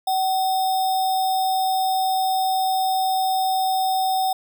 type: tone with sample-and-hold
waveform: sine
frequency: 758 Hz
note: F#5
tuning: 42 cents sharp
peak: -18 dBFS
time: 0.07-4.33 s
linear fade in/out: 5 ms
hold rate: 4410 Hz
effects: none